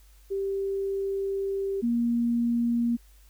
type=tone pair in turn; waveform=sine; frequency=392 / 236 Hz; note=G4 / A#3; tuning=0 / +22 cents; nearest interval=major sixth; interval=878 cents; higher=first; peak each=-26 / -22 dBFS; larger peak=second; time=0.3-1.82 / 1.82-2.97 s; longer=first; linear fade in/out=20 ms; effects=added 50 Hz sine -52 dBFS peak until 3.29 s + white hiss -62 dBFS RMS until 3.29 s

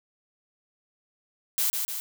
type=noise with echo; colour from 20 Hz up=blue; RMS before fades=-25 dBFS; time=1.58-1.7 s; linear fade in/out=0 ms; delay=150 ms; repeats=2; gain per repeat=-4 dB; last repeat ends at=2 s; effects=none

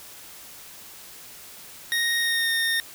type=tone with pitch glide; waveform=25% pulse; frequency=1864.7 to 1835.8 Hz; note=A#6 to A#6; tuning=0 to -27 cents; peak=-18 dBFS; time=1.92-2.8 s; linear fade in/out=0 ms; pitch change=-27 cents; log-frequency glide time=2.19-2.51 s; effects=white hiss -44 dBFS RMS until 2.94 s

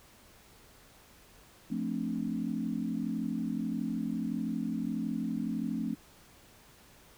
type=chord; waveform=sine; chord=D minor seventh; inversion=first; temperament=equal; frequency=174.61 / 220 / 261.6 / 293.7 Hz; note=F3 / A3 / C4 / D4; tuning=0 / 0 / 0 / 0 cents; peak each=-38 / -34 / -36 / -39 dBFS; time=1.7-5.95 s; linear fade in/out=10 ms; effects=pink hiss -58 dBFS RMS until 7.17 s

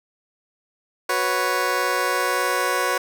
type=chord; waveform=15% pulse; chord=F# suspended fourth; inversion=none; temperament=just; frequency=370 / 493.3 / 555 Hz; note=F#4 / B4 / C#5; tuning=0 / -2 / +2 cents; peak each=-20 / -18 / -19 dBFS; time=1.09-2.98 s; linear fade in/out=5 ms; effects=none

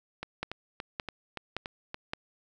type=two click trains; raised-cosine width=0.3 ms; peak=-20 / -16 dBFS; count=7 / 4; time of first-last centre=0.23-1.944 / 0.43-2.135 s; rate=3.5 / 1.76 Hz; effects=none

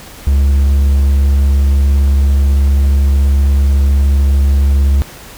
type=tone; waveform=triangle; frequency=69.3 Hz; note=C#2; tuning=in tune; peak=-5 dBFS; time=0.27-5.02 s; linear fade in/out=0 ms; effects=pink hiss -34 dBFS RMS until 5.37 s

